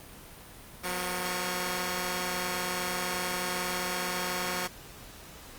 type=tone cluster; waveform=5% pulse; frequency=180.4 / 250.1 / 465.1 / 1105 Hz; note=F#3 / B3 / A#4 / C#6; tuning=-44 / +22 / -4 / -6 cents; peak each=-21 / -29 / -27 / -25 dBFS; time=0.83-4.68 s; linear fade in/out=20 ms; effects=pink hiss -48 dBFS RMS until 5.58 s + Opus 32 kbps